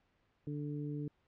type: harmonic tone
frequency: 146.83 Hz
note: D3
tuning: in tune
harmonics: 1 / 2 / 3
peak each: -39 / -41 / -48 dBFS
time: 0.47-1.08 s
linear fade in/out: 2 ms
effects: pink hiss -75 dBFS RMS until 1.27 s + low-pass 3000 Hz 12 dB/octave